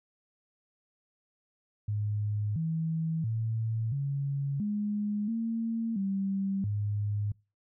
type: tone with pitch steps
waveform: sine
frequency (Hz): 104.6 / 161.8 / 112.2 / 139.7 / 207.7 / 227.5 / 195 / 103.4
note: G#2 / E3 / A2 / C#3 / G#3 / A#3 / G3 / G#2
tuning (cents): +13 / -32 / +34 / +14 / 0 / -42 / -9 / -7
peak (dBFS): -28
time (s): 1.88-7.32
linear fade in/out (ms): 5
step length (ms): 680
effects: noise-tail reverb RT60 0.3 s tail -25 dB re dry